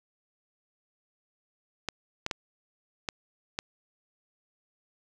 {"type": "clicks", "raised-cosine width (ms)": 0.2, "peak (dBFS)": -13, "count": 5, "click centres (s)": [1.887, 2.264, 2.312, 3.088, 3.589], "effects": []}